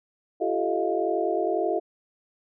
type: tone cluster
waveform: sine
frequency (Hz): 340.6 / 382.5 / 433 / 631 / 700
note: F4 / G4 / A4 / D#5 / F5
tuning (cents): -43 / -42 / -28 / +24 / +4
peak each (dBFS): -29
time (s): 0.4-1.8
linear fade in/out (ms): 20
effects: none